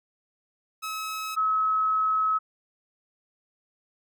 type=tone pair in turn; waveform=sawtooth / sine; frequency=1286 / 1286 Hz; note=E6 / E6; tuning=-43 / -43 cents; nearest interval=unison; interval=0 cents; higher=neither; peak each=-27 / -21 dBFS; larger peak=second; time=0.82-1.36 / 1.36-2.39 s; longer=second; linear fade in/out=20 ms; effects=none

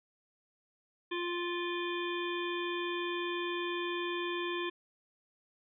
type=harmonic tone; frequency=349.2 Hz; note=F4; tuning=in tune; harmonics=1 / 3 / 5 / 7 / 9 / 10; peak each=-35 / -40 / -42 / -43 / -45 / -45 dBFS; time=1.11-4.7 s; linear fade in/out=10 ms; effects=none

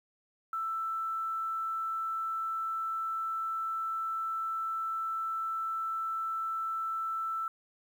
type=tone; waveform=sine; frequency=1326 Hz; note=E6; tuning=10 cents sharp; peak=-31 dBFS; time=0.53-7.48 s; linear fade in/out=2 ms; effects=10-bit

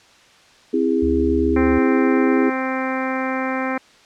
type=chord; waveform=sine; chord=C augmented; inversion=none; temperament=equal with one note detuned; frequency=261.6 / 329.6 / 408.4 Hz; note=C4 / E4 / G#4; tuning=0 / 0 / -29 cents; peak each=-20 dBFS; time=0.73-2.5 s; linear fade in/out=10 ms
type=tone; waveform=sine; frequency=73.42 Hz; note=D2; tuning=in tune; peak=-23 dBFS; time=1.02-1.79 s; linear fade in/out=10 ms
type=harmonic tone; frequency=261.6 Hz; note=C4; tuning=in tune; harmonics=1 / 2 / 3 / 4 / 5 / 6 / 7 / 8 / 9; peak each=-24 / -27 / -29 / -30 / -31 / -32 / -32 / -33 / -34 dBFS; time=1.56-3.78 s; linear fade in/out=5 ms
effects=white hiss -50 dBFS RMS until 4.05 s + low-pass 5000 Hz 12 dB/octave

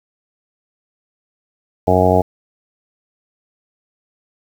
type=harmonic tone; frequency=92.1 Hz; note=F#2; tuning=7 cents flat; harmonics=1 / 2 / 3 / 4 / 5 / 6 / 7 / 8 / 9; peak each=-18 / -20 / -21 / -22 / -17 / -22 / -16 / -20 / -19 dBFS; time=1.87-2.22 s; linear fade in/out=10 ms; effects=7-bit

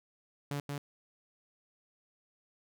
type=tone with echo; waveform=sawtooth; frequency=143.2 Hz; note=D3; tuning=43 cents flat; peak=-30 dBFS; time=0.51-0.6 s; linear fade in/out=2 ms; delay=180 ms; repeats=1; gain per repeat=-2 dB; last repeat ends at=0.78 s; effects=none

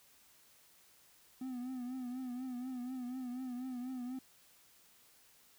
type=tone with vibrato; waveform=triangle; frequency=252.1 Hz; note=B3; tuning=36 cents sharp; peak=-37 dBFS; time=1.41-4.19 s; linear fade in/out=5 ms; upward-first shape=triangle; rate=4.1 Hz; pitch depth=79 cents each way; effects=white hiss -65 dBFS RMS until 5.58 s

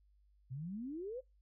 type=exponential sweep; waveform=sine; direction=up; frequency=122.1 to 540 Hz; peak=-40 dBFS; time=0.5-1.21 s; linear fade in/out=20 ms; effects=noise-tail reverb RT60 0.2 s tail -23 dB re dry + added 50 Hz sine -66 dBFS peak until 1.41 s

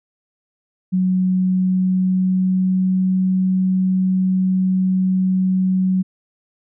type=tone with pitch glide; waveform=sine; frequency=185 to 186.72 Hz; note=F#3 to F#3; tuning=0 to +16 cents; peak=-14 dBFS; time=0.92-6.03 s; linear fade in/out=20 ms; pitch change=+16 cents; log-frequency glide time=1.27-3.19 s; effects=none

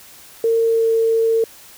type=tone with pitch glide; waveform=sine; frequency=456.1 to 452.4 Hz; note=A#4 to A4; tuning=-38 to +48 cents; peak=-13 dBFS; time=0.44-1.44 s; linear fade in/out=2 ms; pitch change=-14 cents; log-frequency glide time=0.65-0.88 s; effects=white hiss -43 dBFS RMS until 1.77 s

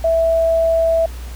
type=tone; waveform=sine; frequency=658 Hz; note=E5; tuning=3 cents flat; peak=-12 dBFS; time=0.04-1.06 s; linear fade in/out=5 ms; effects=added 60 Hz sine -27 dBFS peak until 1.35 s + pink hiss -40 dBFS RMS until 1.35 s

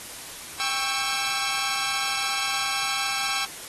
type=chord; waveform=10% pulse; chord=C# diminished; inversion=second; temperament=equal with one note detuned; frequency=794.5 / 1108.7 / 1318.5 Hz; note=G5 / C#6 / E6; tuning=+23 / 0 / 0 cents; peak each=-23 dBFS; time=0.6-3.45 s; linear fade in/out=0 ms; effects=white hiss -39 dBFS RMS until 3.68 s + AAC 32 kbps

